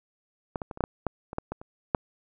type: clicks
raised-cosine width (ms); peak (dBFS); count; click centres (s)
1; -16 / -19 / -22 / -27 / -11 / -11 / -12 / -23 / -14 / -18 / -28 / -7; 12; 0.558 / 0.618 / 0.712 / 0.774 / 0.807 / 0.839 / 1.067 / 1.331 / 1.384 / 1.52 / 1.615 / 1.948
effects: none